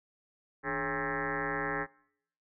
sine tone with frequency modulation, 1066 Hz, C6, 32 cents sharp, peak -30 dBFS, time 0.63-1.87 s, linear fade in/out 50 ms, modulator 129 Hz, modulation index 6.6, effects noise-tail reverb RT60 0.7 s tail -23 dB re dry

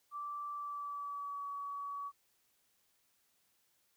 sine tone with pitch glide, 1167 to 1133.8 Hz, D6 to C#6, -11 to +39 cents, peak -39 dBFS, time 0.11-2.12 s, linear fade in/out 50 ms, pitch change -50 cents, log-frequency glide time 0.52-1.47 s, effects white hiss -75 dBFS RMS until 3.96 s

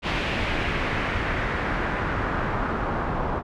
pink noise with low-pass filter sweep, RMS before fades -26 dBFS, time 0.02-3.43 s, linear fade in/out 50 ms, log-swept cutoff 2800 to 1100 Hz, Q 1.7, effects none

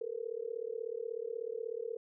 sine tone with amplitude modulation, 459.4 Hz, A#4, 25 cents flat, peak -32 dBFS, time 0.01-1.97 s, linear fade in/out 5 ms, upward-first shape sine, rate 36.4 Hz, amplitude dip 100%, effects none

